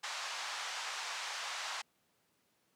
pink band-pass noise, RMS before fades -41 dBFS, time 0.03-1.82 s, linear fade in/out 10 ms, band 810 to 6900 Hz, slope 24 dB/octave, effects pink hiss -75 dBFS RMS until 2.75 s + high-pass 150 Hz 12 dB/octave

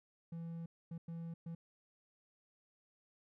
triangle tone bursts at uneven times, 166.7 Hz, E3, 20 cents sharp, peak -40 dBFS, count 4, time 0.32-0.66 / 0.91-0.98 / 1.08-1.34 / 1.46-1.55 s, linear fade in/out 5 ms, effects none

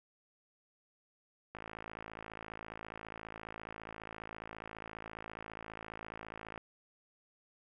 click train, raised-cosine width 0.5 ms, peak -29 dBFS, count 276, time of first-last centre 1.55-6.577 s, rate 54.7 Hz, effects none

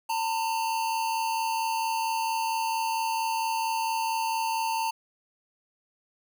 square tone pair together, 900 / 984.4 Hz, A5 / B5, +39 / -6 cents, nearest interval major second, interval 155 cents, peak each -27 / -37 dBFS, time 0.09-4.91 s, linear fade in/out 10 ms, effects none

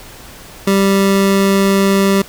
25% pulse tone, 196 Hz, G3, in tune, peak -6 dBFS, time 0.67-2.22 s, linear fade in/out 5 ms, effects pink hiss -36 dBFS RMS until 2.28 s

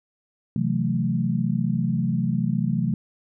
sine chord, F# half-diminished seventh, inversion second, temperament equal, 130.81 / 164.81 / 185 / 220 Hz, C3 / E3 / F#3 / A3, 0 / 0 / 0 / 0 cents, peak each -26 dBFS, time 0.56-2.94 s, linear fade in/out 2 ms, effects none

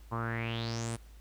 sawtooth tone with low-pass filter sweep, 115.2 Hz, A#2, 20 cents flat, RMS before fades -35 dBFS, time 0.11-0.97 s, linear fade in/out 20 ms, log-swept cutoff 1000 to 9800 Hz, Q 6.4, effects added 53 Hz sine -50 dBFS peak until 1.2 s + pink hiss -63 dBFS RMS until 1.2 s

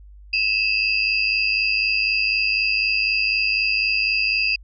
sine tone cluster, 2579 / 2683 / 4838 Hz, E7 / E7 / D#8, -39 / +30 / -49 cents, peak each -21 / -23 / -23 dBFS, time 0.33-4.56 s, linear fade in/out 5 ms, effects added 50 Hz sine -41 dBFS peak until 4.63 s

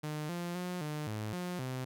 sawtooth tone with pitch steps, 151.8 / 173.8 / 179.5 / 150.9 / 107.4 / 178.7 / 129 Hz, D#3 / F3 / F3 / D3 / A2 / F3 / C3, -42 / -8 / +48 / +47 / -41 / +40 / -24 cents, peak -32 dBFS, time 0.03-1.85 s, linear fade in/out 10 ms, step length 260 ms, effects none

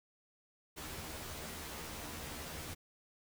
pink noise with comb filter, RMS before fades -45 dBFS, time 0.76-2.75 s, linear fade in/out 20 ms, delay 13 ms, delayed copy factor +0.85, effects none

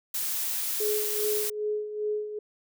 blue noise, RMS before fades -30 dBFS, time 0.14-1.5 s, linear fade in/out 5 ms
sine tone with tremolo, 422.2 Hz, G#4, 29 cents sharp, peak -25 dBFS, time 0.8-2.39 s, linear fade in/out 5 ms, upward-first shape sine, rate 2.5 Hz, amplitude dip 65%
effects none

